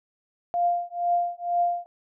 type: tone with tremolo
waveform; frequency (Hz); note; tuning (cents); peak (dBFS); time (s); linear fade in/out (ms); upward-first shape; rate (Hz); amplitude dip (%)
sine; 698.5; F5; 0; -18; 0.54-1.86; 0; triangle; 2.1; 100
effects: none